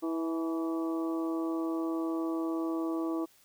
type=harmonic tone with a mistuned harmonic; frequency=163.4 Hz; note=E3; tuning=15 cents flat; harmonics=2 / 3 / 4 / 5 / 6 / 7; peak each=-30 / -42 / -42 / -48 / -48 / -43 dBFS; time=0.02-3.26 s; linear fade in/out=20 ms; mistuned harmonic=5; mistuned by=+51 cents; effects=white hiss -63 dBFS RMS until 3.44 s